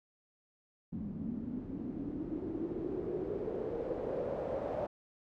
white noise with low-pass filter sweep, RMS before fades -38 dBFS, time 0.92-4.87 s, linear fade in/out 10 ms, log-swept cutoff 210 to 620 Hz, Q 5.3, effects none

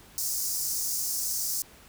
pink high-pass noise, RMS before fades -30 dBFS, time 0.18-1.62 s, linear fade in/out 0 ms, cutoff 5100 Hz, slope 48 dB/octave, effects pink hiss -53 dBFS RMS until 1.88 s

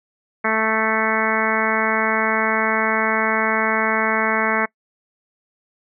harmonic tone, 220 Hz, A3, in tune, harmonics 1 / 2 / 3 / 4 / 5 / 6 / 7 / 8 / 9 / 10, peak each -26 / -26 / -26 / -26 / -26 / -26 / -26 / -26 / -26 / -26 dBFS, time 0.44-4.66 s, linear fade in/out 10 ms, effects noise-tail reverb RT60 0.1 s tail -24 dB re dry

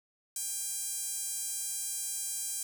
sawtooth tone with high-pass filter, 799 Hz, G5, 33 cents sharp, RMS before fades -36 dBFS, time 0.36-2.63 s, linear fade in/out 2 ms, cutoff 8000 Hz, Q 2.1, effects 9-bit

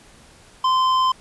sine tone with hard clipping, 1035 Hz, C6, 19 cents flat, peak -17 dBFS, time 0.64-1.12 s, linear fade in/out 5 ms, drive 9 dB, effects pink hiss -49 dBFS RMS until 1.2 s + resampled to 24000 Hz

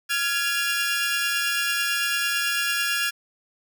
sawtooth tone cluster, 1393 / 1674 / 2420 / 2777 Hz, F6 / G#6 / D#7 / F7, -5 / +13 / -49 / -10 cents, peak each -25 / -22 / -30 / -25 dBFS, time 0.09-3.11 s, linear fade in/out 20 ms, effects none

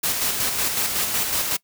white noise with tremolo, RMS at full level -22 dBFS, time 0.03-1.57 s, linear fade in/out 10 ms, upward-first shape square, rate 5.4 Hz, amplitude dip 35%, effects noise-tail reverb RT60 0.1 s tail -22 dB re dry

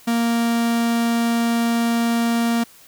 45% pulse tone, 232.9 Hz, A#3, 1 cent flat, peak -17 dBFS, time 0.07-2.64 s, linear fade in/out 10 ms, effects white hiss -48 dBFS RMS until 2.87 s

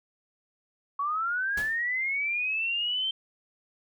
sine linear sweep, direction up, 1108.7 to 3136 Hz, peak -26 dBFS, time 0.99-3.11 s, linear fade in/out 5 ms
pink noise with exponential decay, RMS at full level -35 dBFS, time 1.57-1.85 s, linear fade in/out 5 ms, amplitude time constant 59 ms
effects none

